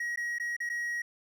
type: tone with dropouts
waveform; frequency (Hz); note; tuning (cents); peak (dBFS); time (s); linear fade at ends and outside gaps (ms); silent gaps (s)
triangle; 1900; A#6; +33; -29; 0-1.02; 5; 0.16-0.173 / 0.385-0.398 / 0.566-0.602 / 0.692-0.698
effects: none